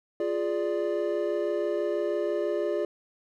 triangle chord, D diminished, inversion first, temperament equal, 349.2 / 415.3 / 587.3 Hz, F4 / Ab4 / D5, 0 / 0 / 0 cents, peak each -28 dBFS, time 0.2-2.85 s, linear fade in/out 2 ms, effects none

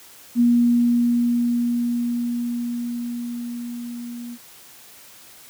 sine tone with level ramp, 239.1 Hz, A#3, 44 cents sharp, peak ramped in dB -12 to -31 dBFS, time 0.35-4.38 s, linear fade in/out 50 ms, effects white hiss -46 dBFS RMS until 5.49 s + high-pass 80 Hz 12 dB/octave

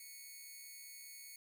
5% pulse tone with amplitude modulation, 2215 Hz, C#7, 2 cents flat, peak -38 dBFS, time 0-1.36 s, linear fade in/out 2 ms, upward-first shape sine, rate 253 Hz, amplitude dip 55%, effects none

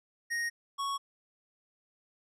square tone pair in turn, 1867 / 1110.1 Hz, A#6 / C#6, +2 / +2 cents, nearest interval major sixth, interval 900 cents, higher first, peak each -31 / -32 dBFS, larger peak first, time 0.3-0.5 / 0.78-0.98 s, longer neither, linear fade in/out 20 ms, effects low-pass 10000 Hz 12 dB/octave

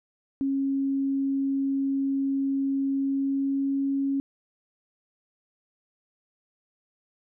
sine tone with pitch glide, 273.2 to 275.1 Hz, C#4 to C#4, -25 to -13 cents, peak -23 dBFS, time 0.41-4.2 s, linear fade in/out 0 ms, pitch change +12 cents, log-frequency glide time 2.95-3.8 s, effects none

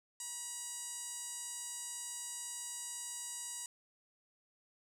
sawtooth tone with band-pass filter, 962 Hz, B5, 46 cents flat, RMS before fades -44 dBFS, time 0.2-3.66 s, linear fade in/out 2 ms, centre 8100 Hz, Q 4.2, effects none

